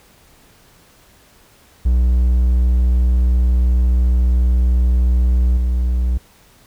triangle tone with level steps, 61.4 Hz, B1, 9 cents flat, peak -9 / -12 dBFS, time 1.85-6.18 s, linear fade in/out 10 ms, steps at 5.57 s, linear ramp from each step 5 ms, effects pink hiss -50 dBFS RMS until 6.66 s

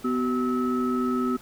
sine tone cluster, 249.5 / 379.3 / 1295 Hz, B3 / F#4 / E6, +18 / +43 / -31 cents, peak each -23 / -28 / -29 dBFS, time 0.04-1.37 s, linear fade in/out 10 ms, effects tanh soft clip ceiling -16 dBFS + pink hiss -49 dBFS RMS until 1.41 s

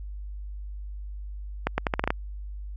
accelerating click train, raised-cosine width 0.5 ms, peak -8 dBFS, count 8, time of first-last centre 1.67-2.105 s, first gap 110 ms, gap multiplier 0.8, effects added 50 Hz sine -34 dBFS peak until 2.76 s

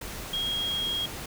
sine tone in noise, 3268 Hz, G#7, 29 cents flat, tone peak -27 dBFS, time 0.33-1.06 s, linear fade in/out 5 ms, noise pink, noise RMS -38 dBFS, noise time 0.01-1.26 s, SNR +8 dB, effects none

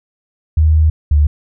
sine tone pair in turn, 78.2 / 73.85 Hz, D#2 / D2, +9 / +10 cents, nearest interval minor second, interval 99 cents, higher first, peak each -7 dBFS, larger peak neither, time 0.57-0.9 / 1.11-1.27 s, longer first, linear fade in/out 5 ms, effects none

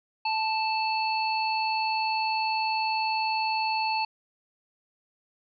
harmonic tone, 880 Hz, A5, in tune, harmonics 1 / 3 / 5, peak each -26 / -31 / -33 dBFS, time 0.25-4.05 s, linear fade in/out 5 ms, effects none

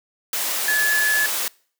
sine tone in noise, 1713 Hz, A6, 47 cents flat, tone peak -17 dBFS, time 0.68-1.26 s, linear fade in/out 2 ms, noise white, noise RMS -24 dBFS, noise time 0.33-1.48 s, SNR +4 dB, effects noise-tail reverb RT60 0.5 s tail -25 dB re dry + high-pass 400 Hz 12 dB/octave

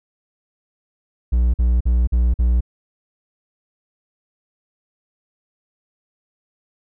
triangle tone bursts, 60 Hz, B1, 49 cents flat, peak -11 dBFS, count 5, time 1.32-2.608 s, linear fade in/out 10 ms, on 220 ms, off 47 ms, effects none

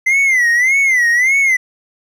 triangle tone with vibrato, 2035 Hz, C7, 49 cents flat, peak -8 dBFS, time 0.06-1.57 s, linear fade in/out 10 ms, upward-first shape sine, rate 1.7 Hz, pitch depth 150 cents each way, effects none

